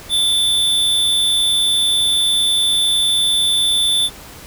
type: tone with amplitude modulation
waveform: square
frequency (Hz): 3520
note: A7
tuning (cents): 0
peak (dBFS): -12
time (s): 0.09-4.1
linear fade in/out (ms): 50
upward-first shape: sine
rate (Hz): 229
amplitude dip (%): 40
effects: pink hiss -37 dBFS RMS until 4.46 s

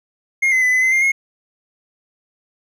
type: tone with pitch steps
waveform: triangle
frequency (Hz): 2137 / 2045 / 2003 / 2019 / 2053 / 2110 / 2161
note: C7 / C7 / B6 / B6 / C7 / C7 / C#7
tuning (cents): +36 / -40 / +24 / +38 / -33 / +14 / -45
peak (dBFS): -11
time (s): 0.42-1.12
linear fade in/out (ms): 10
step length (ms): 100
effects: none

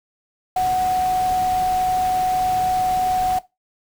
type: tone in noise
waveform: sine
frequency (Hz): 740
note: F#5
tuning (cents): 0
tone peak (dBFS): -16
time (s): 0.56-3.39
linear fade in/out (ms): 5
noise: pink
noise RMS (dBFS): -33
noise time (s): 0.56-3.39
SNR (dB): +14
effects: noise-tail reverb RT60 0.2 s tail -17 dB re dry

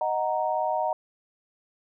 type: chord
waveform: sine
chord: D# minor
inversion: none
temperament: equal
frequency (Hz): 622.3 / 740 / 932.3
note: D#5 / F#5 / A#5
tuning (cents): 0 / 0 / 0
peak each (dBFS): -28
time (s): 0.01-0.93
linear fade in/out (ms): 2
effects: none

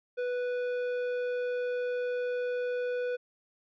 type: tone with tanh clipping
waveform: sine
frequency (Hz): 493.4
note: B4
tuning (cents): -2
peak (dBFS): -31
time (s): 0.17-3.17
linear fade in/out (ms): 20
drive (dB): 11
effects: none

